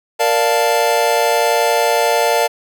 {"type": "chord", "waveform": "square", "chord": "Bb major seventh", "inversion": "none", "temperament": "equal", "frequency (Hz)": [466.2, 587.3, 698.5, 880], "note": ["Bb4", "D5", "F5", "A5"], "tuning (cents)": [0, 0, 0, 0], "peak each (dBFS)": -19, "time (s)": [0.19, 2.48], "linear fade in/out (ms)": 20, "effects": []}